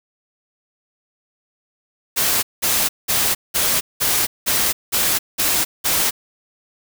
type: noise bursts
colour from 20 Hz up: white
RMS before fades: -18 dBFS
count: 9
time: 2.16-6.11 s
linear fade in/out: 20 ms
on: 270 ms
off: 190 ms
effects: none